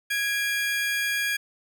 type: tone pair together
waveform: 35% pulse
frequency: 1654.4 / 2400 Hz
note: G#6 / D7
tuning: -7 / +37 cents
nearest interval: tritone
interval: 644 cents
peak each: -24 / -27 dBFS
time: 0.1-1.37 s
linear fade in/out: 10 ms
effects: none